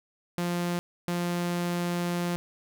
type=tone pair in turn; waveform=sawtooth; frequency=174.61 / 174.61 Hz; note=F3 / F3; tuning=0 / 0 cents; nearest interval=unison; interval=0 cents; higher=neither; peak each=-23 dBFS; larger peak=neither; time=0.38-0.79 / 1.08-2.36 s; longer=second; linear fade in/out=0 ms; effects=none